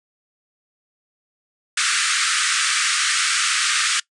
pink band-pass noise, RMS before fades -20 dBFS, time 1.77-4 s, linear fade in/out 5 ms, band 1200 to 9600 Hz, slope 96 dB/octave, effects noise-tail reverb RT60 0.1 s tail -21 dB re dry

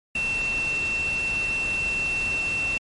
sine tone in noise, 2700 Hz, E7, 41 cents sharp, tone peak -23 dBFS, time 0.15-2.78 s, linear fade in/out 5 ms, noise pink, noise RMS -35 dBFS, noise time 0.15-2.78 s, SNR +9 dB, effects low-pass 9000 Hz 12 dB/octave + MP3 48 kbps

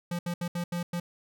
square tone bursts at uneven times, 173.9 Hz, F3, 7 cents flat, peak -30 dBFS, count 6, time 0.11-0.19 / 0.26-0.34 / 0.41-0.48 / 0.55-0.64 / 0.72-0.83 / 0.93-1 s, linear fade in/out 5 ms, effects none

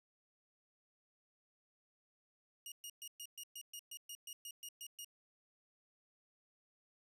15% pulse tone bursts, 2863 Hz, F7, 42 cents sharp, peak -39 dBFS, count 14, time 2.66-5.046 s, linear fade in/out 2 ms, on 59 ms, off 120 ms, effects none

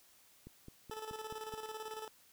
click train, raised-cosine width 3 ms, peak -37 dBFS, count 6, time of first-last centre 0.47-1.538 s, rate 4.68 Hz
20% pulse tone with tremolo, 436.1 Hz, A4, 15 cents flat, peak -36 dBFS, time 0.91-2.08 s, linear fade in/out 2 ms, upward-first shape square, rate 18 Hz, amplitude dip 55%
effects white hiss -65 dBFS RMS until 2.32 s

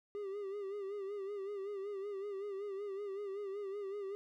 triangle tone with vibrato, 399.6 Hz, G4, 33 cents sharp, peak -37 dBFS, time 0.15-4.15 s, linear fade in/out 0 ms, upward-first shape sine, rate 5.3 Hz, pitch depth 70 cents each way, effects none

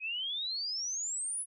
sine exponential sweep, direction up, 2489 to 10500 Hz, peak -33 dBFS, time 0-1.46 s, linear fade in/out 50 ms, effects none

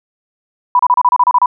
sine tone bursts, 987.8 Hz, B5, in tune, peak -6 dBFS, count 10, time 0.75-1.459 s, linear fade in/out 2 ms, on 43 ms, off 31 ms, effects none

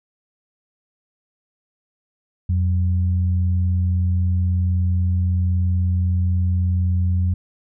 sine tone pair together, 88.1 / 186.68 Hz, F2 / F#3, +16 / +16 cents, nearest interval octave + minor second, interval 1300 cents, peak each -16 / -28 dBFS, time 2.49-7.34 s, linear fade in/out 5 ms, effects none

